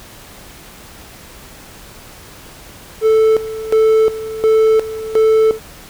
triangle tone with tremolo, 440 Hz, A4, in tune, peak -6 dBFS, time 3.01-5.6 s, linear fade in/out 50 ms, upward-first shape square, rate 1.4 Hz, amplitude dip 80%, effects pink hiss -38 dBFS RMS until 5.89 s

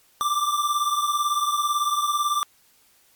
square beating tone pair, 1174.7 / 1192.7 Hz, D6 / D6, 0 / +26 cents, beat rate 18 Hz, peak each -23 / -27 dBFS, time 0.21-2.43 s, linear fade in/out 0 ms, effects white hiss -59 dBFS RMS until 3.15 s + MP3 96 kbps

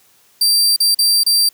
sawtooth tone with dropouts, 4699 Hz, D8, in tune, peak -8 dBFS, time 0.41-1.49 s, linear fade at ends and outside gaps 5 ms, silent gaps 0.763-0.802 / 0.947-0.988 / 1.235-1.263 s, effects white hiss -53 dBFS RMS until 1.53 s + high-pass 60 Hz 12 dB/octave

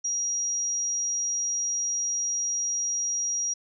sine tone, 5720 Hz, F8, 41 cents sharp, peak -25 dBFS, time 0.04-3.54 s, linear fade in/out 10 ms, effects none

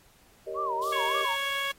sine chord, Eb dominant seventh, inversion first, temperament just, 388.9 / 466.7 / 560 / 622.3 Hz, G4 / Bb4 / Db5 / Eb5, -14 / +2 / +18 / 0 cents, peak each -37 / -38 / -42 / -37 dBFS, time 0.46-1.26 s, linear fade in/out 20 ms
sine tone with vibrato, 1045 Hz, C6, 2 cents flat, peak -28 dBFS, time 0.54-1.37 s, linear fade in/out 50 ms, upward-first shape sine, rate 3.5 Hz, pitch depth 220 cents each way
pink high-pass noise, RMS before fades -45 dBFS, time 0.82-1.72 s, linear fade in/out 5 ms, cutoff 3000 Hz, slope 96 dB/octave
harmonic tone, 554.4 Hz, C#5, in tune, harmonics 1 / 2 / 3 / 4 / 5 / 6, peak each -40 / -34 / -34 / -34 / -39 / -34 dBFS, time 0.92-1.72 s, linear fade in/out 10 ms
effects pink hiss -60 dBFS RMS until 1.78 s + AAC 48 kbps

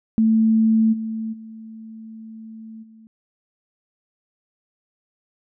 sine tone with level steps, 221.8 Hz, A3, 14 cents sharp, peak -13 / -24 / -35 / -44 dBFS, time 0.18-3.07 s, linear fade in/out 0 ms, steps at 0.92 / 1.32 / 2.82 s, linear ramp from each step 20 ms, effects none

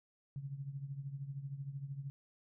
sine tone with tremolo, 138.6 Hz, C#3, in tune, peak -37 dBFS, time 0.36-2.1 s, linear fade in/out 0 ms, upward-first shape triangle, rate 13 Hz, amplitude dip 80%, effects none

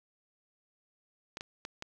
clicks, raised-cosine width 0.2 ms, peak -22 dBFS, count 4, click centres 1.371 / 1.409 / 1.651 / 1.824 s, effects none

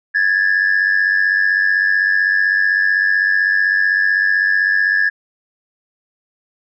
sine tone pair together, 1661.2 / 1757 Hz, G#6 / A6, 0 / -3 cents, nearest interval minor second, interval 97 cents, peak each -13 / -14 dBFS, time 0.14-5.1 s, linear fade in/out 20 ms, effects tanh soft clip ceiling -8 dBFS

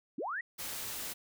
sine linear sweep, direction up, 213 to 1975.5 Hz, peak -34 dBFS, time 0.18-0.41 s, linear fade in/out 5 ms
white noise, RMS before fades -40 dBFS, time 0.58-1.14 s, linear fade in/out 20 ms
effects none

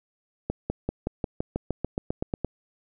accelerating click train, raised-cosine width 2 ms, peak -13 dBFS, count 14, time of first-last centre 0.5-2.447 s, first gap 200 ms, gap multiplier 0.95, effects none

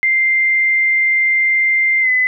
sine tone with pitch glide, 2093 to 2015 Hz, C7 to B6, 0 to +34 cents, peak -11 dBFS, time 0.03-2.27 s, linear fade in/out 0 ms, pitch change -66 cents, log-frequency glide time 2.01-2.1 s, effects none

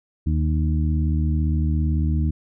harmonic tone with a mistuned harmonic, 77.78 Hz, D#2, in tune, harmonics 1 / 2 / 3 / 4, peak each -19 / -25 / -29 / -31 dBFS, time 0.26-2.31 s, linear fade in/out 10 ms, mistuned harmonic 4, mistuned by -19 cents, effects none

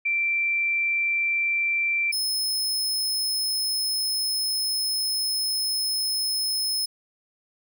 sine / sawtooth tone pair in turn, 2349 / 5186 Hz, D7 / E8, 0 / -29 cents, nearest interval octave + major second, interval 1371 cents, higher second, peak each -21 dBFS, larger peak neither, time 0.05-2.12 / 2.12-6.86 s, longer second, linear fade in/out 10 ms, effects none

